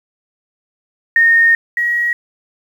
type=tone pair in turn; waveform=sine; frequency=1841 / 1903.7 Hz; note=A#6 / A#6; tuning=-22 / +36 cents; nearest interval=minor second; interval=58 cents; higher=second; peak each=-7 / -13 dBFS; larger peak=first; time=1.16-1.55 / 1.77-2.13 s; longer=first; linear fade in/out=2 ms; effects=7-bit